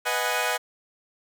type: chord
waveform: 15% pulse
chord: G# minor seventh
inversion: first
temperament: equal with one note detuned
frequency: 493.9 / 622.3 / 736.2 / 830.6 Hz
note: B4 / D#5 / F#5 / G#5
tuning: 0 / 0 / -9 / 0 cents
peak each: -23 dBFS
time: 0.05-0.58 s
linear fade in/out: 20 ms
effects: none